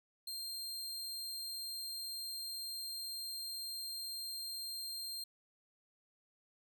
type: tone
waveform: sawtooth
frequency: 4186 Hz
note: C8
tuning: in tune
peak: -38 dBFS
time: 0.27-5.24 s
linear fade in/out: 5 ms
effects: none